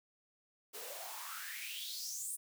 white noise with high-pass filter sweep, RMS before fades -44 dBFS, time 0.73-2.37 s, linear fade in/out 20 ms, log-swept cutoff 390 to 9700 Hz, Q 6, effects none

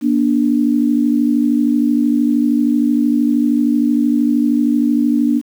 sine tone pair together, 239.3 / 292.3 Hz, A#3 / D4, +46 / -8 cents, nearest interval minor third, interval 346 cents, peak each -14 dBFS, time 0.01-5.42 s, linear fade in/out 50 ms, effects 7-bit

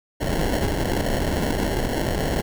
pink noise with sample-and-hold, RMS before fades -23 dBFS, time 0.2-2.42 s, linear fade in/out 20 ms, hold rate 1225 Hz, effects none

